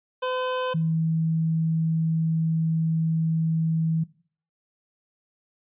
25% pulse / sine tone pair in turn, 509 / 161.72 Hz, C5 / E3, -48 / -33 cents, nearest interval octave + minor sixth, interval 1985 cents, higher first, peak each -21 / -21 dBFS, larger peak neither, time 0.22-0.74 / 0.74-4.04 s, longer second, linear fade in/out 10 ms, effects noise-tail reverb RT60 0.5 s tail -20 dB re dry + resampled to 8000 Hz

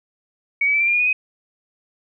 sine tone with pitch steps, 2246 / 2283 / 2320 / 2358 / 2396 / 2435 / 2475 / 2515 Hz, C#7 / D7 / D7 / D7 / D7 / D#7 / D#7 / D#7, +22 / -50 / -22 / +6 / +34 / -38 / -10 / +18 cents, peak -15 dBFS, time 0.61-1.13 s, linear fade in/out 5 ms, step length 65 ms, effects none

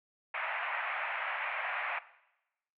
white band-pass noise, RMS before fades -36 dBFS, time 0.34-1.99 s, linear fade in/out 5 ms, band 630 to 2500 Hz, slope 48 dB/octave, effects noise-tail reverb RT60 0.9 s tail -17 dB re dry

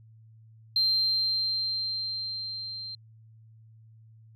sine tone with level ramp, 4150 Hz, C8, 15 cents flat, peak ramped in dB -20 to -36 dBFS, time 0.76-2.95 s, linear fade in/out 2 ms, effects tanh soft clip ceiling -16 dBFS + added 111 Hz sine -51 dBFS peak until 4.35 s

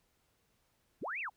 sine linear two-way sweep, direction up then down, 51 to 2761 to 659 Hz, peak -36 dBFS, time 1.01-1.3 s, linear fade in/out 20 ms, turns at 1.2 s, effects pink hiss -75 dBFS RMS until 1.36 s

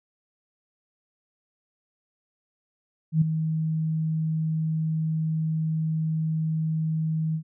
sine tone with ADSR envelope, 158.7 Hz, D#3, 35 cents sharp, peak -14 dBFS, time 3.12-7.43 s, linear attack 95 ms, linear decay 8 ms, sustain -9 dB, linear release 82 ms, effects none

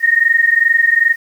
sine tone pair together, 1842.2 / 1864.7 Hz, A#6 / A#6, -21 / 0 cents, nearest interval unison, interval 21 cents, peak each -12 dBFS, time 0-1.16 s, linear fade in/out 50 ms, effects 7-bit

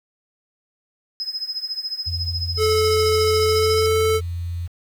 sine tone with tremolo, 5090 Hz, D#8, 39 cents sharp, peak -21 dBFS, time 1.2-3.86 s, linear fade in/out 0 ms, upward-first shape triangle, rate 14 Hz, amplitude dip 90%
sine tone, 86.3 Hz, F2, 20 cents flat, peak -24 dBFS, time 2.06-4.68 s, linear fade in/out 20 ms
square tone with pitch glide, 433.7 to 439.2 Hz, A4 to A4, -25 to -3 cents, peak -17 dBFS, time 2.57-4.21 s, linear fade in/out 50 ms, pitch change +22 cents, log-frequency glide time 3.43-3.88 s
effects 8-bit

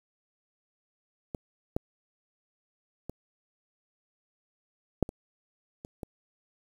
clicks, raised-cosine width 2 ms, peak -21 / -14 / -23 / -9 / -25 / -28 / -23 dBFS, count 7, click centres 1.348 / 1.765 / 3.096 / 5.027 / 5.091 / 5.849 / 6.032 s, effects 8-bit

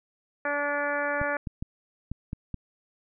harmonic tone, 289 Hz, D4, 28 cents flat, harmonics 1 / 2 / 3 / 4 / 5 / 6 / 7 / 8, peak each -38 / -30 / -35 / -36 / -32 / -32 / -41 / -41 dBFS, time 0.45-1.37 s, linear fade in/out 2 ms
clicks, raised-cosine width 5 ms, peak -20 dBFS, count 6, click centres 1.215 / 1.472 / 1.625 / 2.116 / 2.331 / 2.543 s
effects none

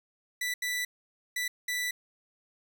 sawtooth tone bursts at uneven times, 1975.5 Hz, B6, in tune, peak -26 dBFS, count 4, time 0.41-0.54 / 0.62-0.85 / 1.36-1.48 / 1.68-1.91 s, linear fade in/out 5 ms, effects none

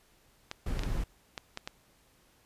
clicks, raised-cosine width 0.2 ms, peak -19 dBFS, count 6, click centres 0.514 / 0.793 / 0.835 / 1.378 / 1.574 / 1.675 s
brown noise, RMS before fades -32 dBFS, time 0.66-1.04 s, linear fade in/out 5 ms
effects pink hiss -65 dBFS RMS until 2.45 s + resampled to 32000 Hz

